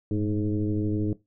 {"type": "tone with frequency modulation", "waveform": "sine", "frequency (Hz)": 207.7, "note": "G#3", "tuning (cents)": 0, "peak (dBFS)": -23, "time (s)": [0.11, 1.13], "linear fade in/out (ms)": 2, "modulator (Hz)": 107, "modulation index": 1.7, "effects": ["noise-tail reverb RT60 0.2 s tail -18 dB re dry"]}